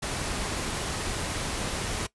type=noise; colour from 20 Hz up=pink; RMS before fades=-31 dBFS; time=0.02-2.07 s; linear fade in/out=10 ms; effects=noise-tail reverb RT60 0.1 s tail -19 dB re dry + resampled to 24000 Hz

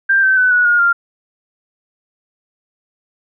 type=tone with pitch steps; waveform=sine; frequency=1583 / 1543.3 / 1504.5 / 1466.8 / 1430 / 1394.1 Hz; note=G6 / G6 / F#6 / F#6 / F6 / F6; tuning=+17 / -27 / +28 / -15 / +41 / -3 cents; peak=-9 dBFS; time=0.09-0.93 s; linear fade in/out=10 ms; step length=140 ms; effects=none

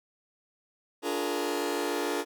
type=chord; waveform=sawtooth; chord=Bb dominant seventh; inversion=first; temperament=just; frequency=291.4 / 349.6 / 419.5 / 466.2 Hz; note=D4 / F4 / Ab4 / Bb4; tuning=-13 / +2 / +17 / 0 cents; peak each=-30 dBFS; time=1.02-2.25 s; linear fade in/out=50 ms; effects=none

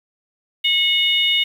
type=harmonic tone; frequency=728 Hz; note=F#5; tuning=28 cents flat; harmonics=3 / 4 / 5; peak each=-21 / -17 / -20 dBFS; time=0.64-1.44 s; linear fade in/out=10 ms; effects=7-bit

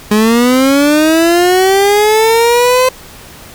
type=linear sweep; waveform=30% pulse; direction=up; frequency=207.7 to 517 Hz; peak=-4 dBFS; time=0.11-2.89 s; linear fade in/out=5 ms; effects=pink hiss -34 dBFS RMS until 3.54 s

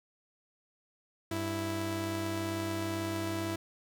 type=tone pair together; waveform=sawtooth; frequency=97.99 / 329.6 Hz; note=G2 / E4; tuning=0 / 0 cents; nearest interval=octave + major sixth; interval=2100 cents; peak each=-33 / -30 dBFS; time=1.31-3.56 s; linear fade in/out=5 ms; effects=none

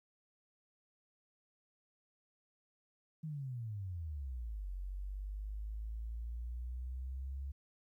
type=exponential two-way sweep; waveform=sine; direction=down then up; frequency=161.8 to 45.76 to 69 Hz; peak=-39 dBFS; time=3.23-7.52 s; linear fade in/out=10 ms; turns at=4.71 s; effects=13-bit

